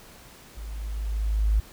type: tone with level ramp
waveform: sine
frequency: 52.8 Hz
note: G#1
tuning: 29 cents sharp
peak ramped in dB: -34 to -17 dBFS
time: 0.57-1.6 s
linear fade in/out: 5 ms
effects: pink hiss -49 dBFS RMS until 1.72 s